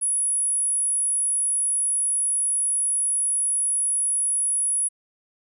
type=tone; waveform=sine; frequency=10250 Hz; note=E9; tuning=50 cents flat; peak=-20 dBFS; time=0.01-4.89 s; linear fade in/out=20 ms; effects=none